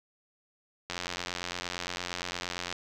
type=click train; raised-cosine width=0.2 ms; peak=-16 dBFS; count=163; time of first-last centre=0.9-2.726 s; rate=88.7 Hz; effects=none